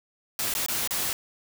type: noise with dropouts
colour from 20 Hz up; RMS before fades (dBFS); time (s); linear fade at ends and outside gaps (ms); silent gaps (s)
white; -28; 0.39-1.13; 1; 0.539-0.55 / 0.662-0.684 / 0.875-0.908
effects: none